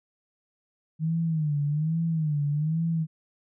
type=tone with vibrato; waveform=sine; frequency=154.9 Hz; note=D#3; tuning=7 cents flat; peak=-23 dBFS; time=0.99-3.07 s; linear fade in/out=50 ms; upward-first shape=sine; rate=1.2 Hz; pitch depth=120 cents each way; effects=none